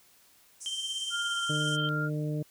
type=band-pass noise; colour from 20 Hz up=pink; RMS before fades=-43 dBFS; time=0.6-1.77 s; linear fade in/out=20 ms; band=5400 to 10000 Hz; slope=96 dB/octave
type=tone with tremolo; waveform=sine; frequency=3136 Hz; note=G7; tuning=in tune; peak=-30 dBFS; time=0.66-1.89 s; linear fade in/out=0 ms; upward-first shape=sine; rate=17 Hz; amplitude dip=50%
type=tone with vibrato; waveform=sine; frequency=1396.9 Hz; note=F6; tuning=in tune; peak=-31 dBFS; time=1.1-2.1 s; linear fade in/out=50 ms; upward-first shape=sine; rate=2.2 Hz; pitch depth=10 cents each way
type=harmonic tone; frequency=151 Hz; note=D3; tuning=48 cents sharp; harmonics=1 / 2 / 3 / 4; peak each=-30 / -36 / -40 / -42 dBFS; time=1.49-2.43 s; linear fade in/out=10 ms
effects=white hiss -61 dBFS RMS until 2.5 s